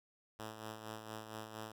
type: tone with tremolo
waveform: 5% pulse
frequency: 109.4 Hz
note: A2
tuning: 9 cents flat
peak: -32 dBFS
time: 0.39-1.72 s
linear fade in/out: 5 ms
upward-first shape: sine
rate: 4.3 Hz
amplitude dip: 55%
effects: none